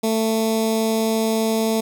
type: tone with notch filter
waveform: 15% pulse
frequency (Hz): 222.1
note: A3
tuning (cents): +16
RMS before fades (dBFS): -20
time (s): 0.03-1.81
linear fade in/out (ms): 10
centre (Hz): 1600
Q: 0.54
effects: none